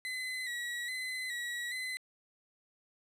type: tone with vibrato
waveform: 35% pulse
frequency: 1975.5 Hz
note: B6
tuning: in tune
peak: -34 dBFS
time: 0.05-1.97 s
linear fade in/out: 0 ms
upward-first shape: square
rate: 1.2 Hz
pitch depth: 46 cents each way
effects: low-pass 12000 Hz 12 dB/octave